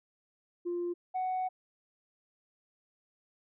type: tone pair in turn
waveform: sine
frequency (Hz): 349.2 / 743.4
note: F4 / F#5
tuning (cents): 0 / +8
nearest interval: octave + minor second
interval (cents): 1308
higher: second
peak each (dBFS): -30 / -28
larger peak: second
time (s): 0.65-0.94 / 1.14-1.49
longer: second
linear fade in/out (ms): 20
effects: tanh soft clip ceiling -28 dBFS